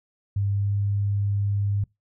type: tone with pitch glide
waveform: sine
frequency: 100 to 100.99 Hz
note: G2 to G#2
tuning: +35 to -48 cents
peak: -21 dBFS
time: 0.36-1.84 s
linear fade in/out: 5 ms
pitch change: +17 cents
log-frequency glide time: 0.51-0.71 s
effects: noise-tail reverb RT60 0.2 s tail -24 dB re dry